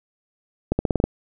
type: accelerating click train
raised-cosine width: 2 ms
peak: -6 dBFS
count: 7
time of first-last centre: 0.72-1.04 s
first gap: 70 ms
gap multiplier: 0.89
effects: none